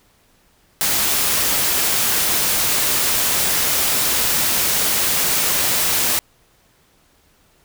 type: noise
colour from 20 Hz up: white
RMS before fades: -18 dBFS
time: 0.81-6.19 s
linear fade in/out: 0 ms
effects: pink hiss -57 dBFS RMS until 7.64 s